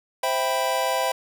square chord, C major seventh, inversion none, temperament equal, 523.3 / 659.3 / 784 / 987.8 Hz, C5 / E5 / G5 / B5, 0 / 0 / 0 / 0 cents, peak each -28 dBFS, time 0.23-1.12 s, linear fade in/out 5 ms, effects none

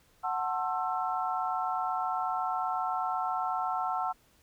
sine chord, F# half-diminished seventh, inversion none, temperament just, 740 / 888 / 1065.6 / 1332 Hz, F#5 / A5 / C6 / E6, 0 / +16 / +31 / +18 cents, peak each -32 / -35 / -37 / -34 dBFS, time 0.23-4.13 s, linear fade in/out 20 ms, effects pink hiss -65 dBFS RMS until 4.42 s

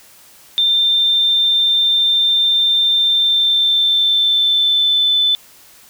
sine tone with pitch glide, 3587 to 3515 Hz, A7 to A7, +33 to -2 cents, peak -11 dBFS, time 0.58-5.35 s, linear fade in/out 0 ms, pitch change -35 cents, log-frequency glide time 2.93-5.18 s, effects white hiss -45 dBFS RMS until 5.89 s

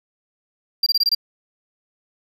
triangle tone bursts, 4742 Hz, D8, 16 cents sharp, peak -13 dBFS, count 6, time 0.83-1.149 s, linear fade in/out 5 ms, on 34 ms, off 23 ms, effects none

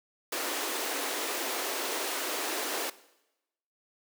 pink high-pass noise, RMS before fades -33 dBFS, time 0.32-2.9 s, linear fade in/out 5 ms, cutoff 290 Hz, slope 48 dB/octave, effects noise-tail reverb RT60 0.9 s tail -18 dB re dry

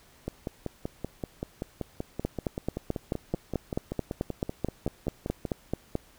two click trains, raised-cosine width 2 ms, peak -14 / -18 dBFS, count 18 / 28, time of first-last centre 2.25-5.954 / 0.28-5.452 s, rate 4.59 / 5.22 Hz, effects pink hiss -58 dBFS RMS until 6.18 s

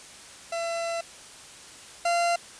40% pulse tone pair in turn, 673 / 688.7 Hz, E5 / F5, +36 / -24 cents, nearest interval unison, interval 40 cents, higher second, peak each -27 / -21 dBFS, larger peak second, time 0.52-1.01 / 2.05-2.36 s, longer first, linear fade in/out 5 ms, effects white hiss -46 dBFS RMS until 2.59 s + resampled to 22050 Hz

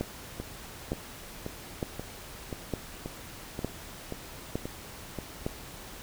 two click trains, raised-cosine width 2 ms, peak -16 / -21 dBFS, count 7 / 10, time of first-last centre 0.01-5.465 / 0.4-5.187 s, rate 1.1 / 1.88 Hz, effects pink hiss -45 dBFS RMS until 6.02 s

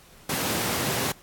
pink high-pass noise, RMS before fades -27 dBFS, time 0.29-1.12 s, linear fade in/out 5 ms, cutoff 100 Hz, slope 24 dB/octave, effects pink hiss -52 dBFS RMS until 1.22 s + AAC 64 kbps

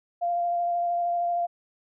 sine tone with vibrato, 695 Hz, F5, 9 cents flat, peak -23 dBFS, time 0.21-1.47 s, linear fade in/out 20 ms, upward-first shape square, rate 13 Hz, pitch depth 10 cents each way, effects none

